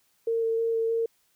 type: tone with vibrato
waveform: sine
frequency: 455 Hz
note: A#4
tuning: 42 cents flat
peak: -23 dBFS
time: 0.27-1.06 s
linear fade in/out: 5 ms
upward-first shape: square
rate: 3.2 Hz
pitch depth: 9 cents each way
effects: white hiss -68 dBFS RMS until 1.35 s